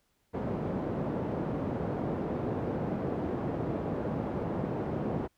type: band-pass noise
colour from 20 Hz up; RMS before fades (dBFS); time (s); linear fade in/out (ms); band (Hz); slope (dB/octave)
pink; -33; 0.33-5.28; 20; 130 to 600; 12
effects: pink hiss -74 dBFS RMS until 5.37 s